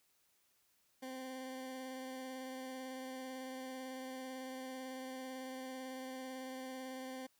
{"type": "tone with vibrato", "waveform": "20% pulse", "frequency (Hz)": 260, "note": "C4", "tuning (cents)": -11, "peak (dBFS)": -39, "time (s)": [1.02, 7.27], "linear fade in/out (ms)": 10, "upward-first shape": "sine", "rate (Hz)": 18, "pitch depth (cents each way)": 16, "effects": ["white hiss -75 dBFS RMS until 7.39 s"]}